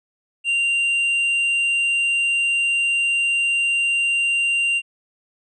sine tone with hard clipping, 2775 Hz, F7, 12 cents flat, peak -18 dBFS, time 0.44-4.82 s, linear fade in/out 50 ms, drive 3 dB, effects resampled to 24000 Hz

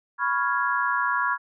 sine chord, C# dominant seventh, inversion third, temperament equal, 987.8 / 1108.7 / 1396.9 / 1661.2 Hz, B5 / C#6 / E#6 / G#6, 0 / 0 / 0 / 0 cents, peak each -27 dBFS, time 0.18-1.38 s, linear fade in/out 50 ms, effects none

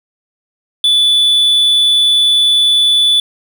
triangle tone, 3470 Hz, A7, 25 cents flat, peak -6 dBFS, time 0.84-3.2 s, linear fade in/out 2 ms, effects none

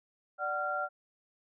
sine tone cluster, 589 / 748 / 1382 Hz, D5 / F#5 / F6, +5 / +19 / -19 cents, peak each -37 / -36 / -33 dBFS, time 0.38-0.89 s, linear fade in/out 50 ms, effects none

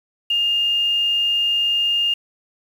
sine tone with quantisation, 2821 Hz, F7, 17 cents sharp, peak -16 dBFS, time 0.3-2.14 s, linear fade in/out 5 ms, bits 7, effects none

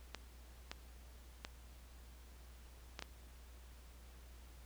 clicks, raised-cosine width 0.2 ms, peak -25 dBFS, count 5, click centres 0.147 / 0.715 / 1.449 / 2.992 / 3.024 s, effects added 60 Hz sine -55 dBFS peak until 4.65 s + pink hiss -64 dBFS RMS until 4.65 s

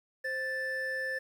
triangle tone pair together, 523.3 / 1760 Hz, C5 / A6, 0 / 0 cents, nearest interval octave + major sixth, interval 2100 cents, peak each -36 / -31 dBFS, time 0.24-1.19 s, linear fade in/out 10 ms, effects 10-bit

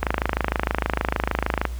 click train, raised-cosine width 0.5 ms, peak -5 dBFS, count 44, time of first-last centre 0.03-1.653 s, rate 26.5 Hz, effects added 60 Hz sine -28 dBFS peak until 1.79 s + pink hiss -46 dBFS RMS until 1.79 s

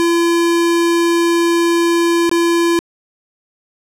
square tone with dropouts, 339.6 Hz, F4, 48 cents flat, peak -12 dBFS, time 0-2.79 s, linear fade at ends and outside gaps 0 ms, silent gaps 2.294-2.314 s, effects low-pass 12000 Hz 12 dB/octave

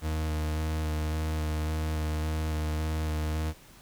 40% pulse tone with vibrato, 77.78 Hz, D#2, in tune, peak -27 dBFS, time 0.01-3.54 s, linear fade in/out 50 ms, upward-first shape square, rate 1.8 Hz, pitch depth 12 cents each way, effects pink hiss -54 dBFS RMS until 3.81 s

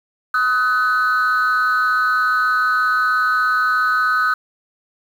sine tone pair together, 1264.2 / 1501 Hz, D#6 / F#6, +27 / +24 cents, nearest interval minor third, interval 297 cents, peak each -15 dBFS, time 0.34-4.34 s, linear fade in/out 5 ms, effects tanh soft clip ceiling -11 dBFS + 7-bit

